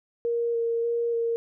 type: tone with vibrato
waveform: sine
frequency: 466.2 Hz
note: A#4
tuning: in tune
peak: -23 dBFS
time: 0.25-1.36 s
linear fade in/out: 0 ms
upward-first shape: square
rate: 1.7 Hz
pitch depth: 11 cents each way
effects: none